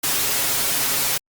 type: noise with comb filter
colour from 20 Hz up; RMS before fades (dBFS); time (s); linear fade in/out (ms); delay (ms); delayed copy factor
white; -21; 0.03-1.18; 10; 7.2; +0.85
effects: Opus 48 kbps